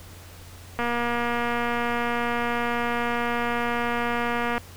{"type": "click train", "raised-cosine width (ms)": 0.5, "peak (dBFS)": -12, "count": 903, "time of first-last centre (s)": [0.79, 4.58], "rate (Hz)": 238, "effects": ["added 89 Hz sine -44 dBFS peak until 4.76 s", "pink hiss -47 dBFS RMS until 4.76 s"]}